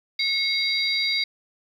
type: tone cluster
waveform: sine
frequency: 2181 / 3830 / 4718 Hz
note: C#7 / A#7 / D8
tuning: -29 / +46 / +7 cents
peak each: -25 dBFS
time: 0.19-1.24 s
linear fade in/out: 5 ms
effects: tanh soft clip ceiling -11 dBFS + 9-bit